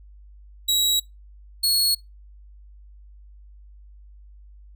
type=tone pair in turn; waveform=sawtooth; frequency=3867 / 4341 Hz; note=B7 / C#8; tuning=-37 / -37 cents; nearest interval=major second; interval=200 cents; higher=second; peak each=-15 dBFS; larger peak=neither; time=0.68-1 / 1.63-1.95 s; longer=neither; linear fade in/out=10 ms; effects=noise-tail reverb RT60 0.2 s tail -23 dB re dry + added 50 Hz sine -44 dBFS peak until 4.75 s